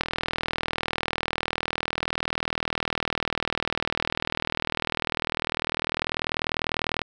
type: click train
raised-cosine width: 0.3 ms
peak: -8 dBFS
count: 282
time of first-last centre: 0.01-7.017 s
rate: 40.1 Hz
effects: none